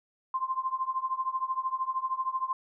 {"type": "tone with tremolo", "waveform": "sine", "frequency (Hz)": 1046.5, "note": "C6", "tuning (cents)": 0, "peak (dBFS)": -24, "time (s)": [0.34, 2.53], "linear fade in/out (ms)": 2, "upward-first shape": "triangle", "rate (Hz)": 13, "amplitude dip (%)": 95, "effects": []}